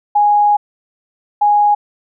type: tone bursts at uneven times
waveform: sine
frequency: 828 Hz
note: G#5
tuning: 5 cents flat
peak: -8 dBFS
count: 2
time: 0.15-0.57 / 1.41-1.75 s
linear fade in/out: 10 ms
effects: none